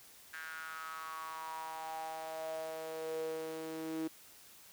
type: tone with high-pass filter sweep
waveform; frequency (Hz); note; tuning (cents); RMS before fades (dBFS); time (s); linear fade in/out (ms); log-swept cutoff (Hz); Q
sawtooth; 160; D#3; +49; -42; 0.33-4.08; 10; 1600 to 330; 7.4
effects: white hiss -58 dBFS RMS until 4.72 s